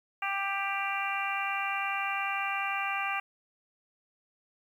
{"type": "harmonic tone", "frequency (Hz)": 394.3, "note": "G4", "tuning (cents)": 10, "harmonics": [2, 3, 4, 5, 6, 7], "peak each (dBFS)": [-35, -35, -38, -40, -35, -37], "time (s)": [0.22, 3.2], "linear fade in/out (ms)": 5, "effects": ["10-bit"]}